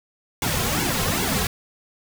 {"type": "noise with flanger", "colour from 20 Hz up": "pink", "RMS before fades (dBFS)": -23, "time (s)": [0.42, 1.47], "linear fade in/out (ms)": 2, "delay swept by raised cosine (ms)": [1.6, 3.4], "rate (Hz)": 2.5, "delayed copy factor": -0.95, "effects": []}